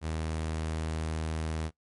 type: tone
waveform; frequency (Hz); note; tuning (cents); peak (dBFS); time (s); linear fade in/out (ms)
sawtooth; 79.4; D#2; +36; -27; 0.01-1.71; 50
effects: noise-tail reverb RT60 0.1 s tail -19 dB re dry + MP3 48 kbps